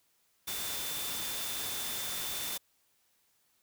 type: tone in noise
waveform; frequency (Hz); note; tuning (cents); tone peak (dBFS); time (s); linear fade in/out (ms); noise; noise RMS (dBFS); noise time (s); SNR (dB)
sine; 3546; A7; +13; -42; 0.47-2.58; 10; white; -37; 0.47-2.58; -8
effects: white hiss -72 dBFS RMS until 3.62 s